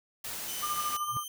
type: noise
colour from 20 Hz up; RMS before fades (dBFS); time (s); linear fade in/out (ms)
white; -38; 0.24-0.97; 5
type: tone with pitch glide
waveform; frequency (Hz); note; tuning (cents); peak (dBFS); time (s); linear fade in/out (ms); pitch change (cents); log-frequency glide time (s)
10% pulse; 3029 to 3112; F#7 to G7; +40 to -13; -31; 0.48-1.28; 2; +47; 0.99-1.08
type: tone with tremolo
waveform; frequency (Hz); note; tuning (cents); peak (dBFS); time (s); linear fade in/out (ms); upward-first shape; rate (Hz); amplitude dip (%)
sine; 1200; D6; +37; -28; 0.62-1.24; 20; sine; 13; 65
type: tone with exponential growth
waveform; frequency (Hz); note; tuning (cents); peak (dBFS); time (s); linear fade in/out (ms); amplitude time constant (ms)
sine; 122.1; B2; -19; -33; 1.05-1.17; 0; 24
effects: none